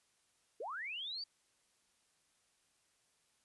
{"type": "linear sweep", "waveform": "sine", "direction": "up", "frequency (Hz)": [389.2, 4721], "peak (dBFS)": -40, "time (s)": [0.6, 1.24], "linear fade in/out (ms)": 5, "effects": ["white hiss -75 dBFS RMS until 3.44 s", "resampled to 24000 Hz"]}